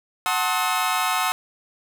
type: chord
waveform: sawtooth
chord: F# diminished seventh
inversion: none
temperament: just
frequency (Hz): 740 / 888 / 1065.6 / 1278.7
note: F#5 / A5 / C6 / Eb6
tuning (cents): 0 / +16 / +31 / +47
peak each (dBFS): -22 / -24 / -23 / -21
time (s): 0.26-1.32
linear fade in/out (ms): 0
effects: none